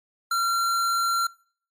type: tone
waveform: square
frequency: 1369 Hz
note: F6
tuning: 35 cents flat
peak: -22 dBFS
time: 0.31-1.27 s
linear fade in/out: 5 ms
effects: noise-tail reverb RT60 0.5 s tail -24 dB re dry + MP3 64 kbps